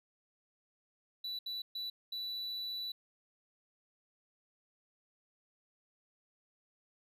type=tone bursts at uneven times; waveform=triangle; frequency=3957 Hz; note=B7; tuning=3 cents sharp; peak=-36 dBFS; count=4; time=1.24-1.39 / 1.46-1.62 / 1.75-1.9 / 2.12-2.92 s; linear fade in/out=5 ms; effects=none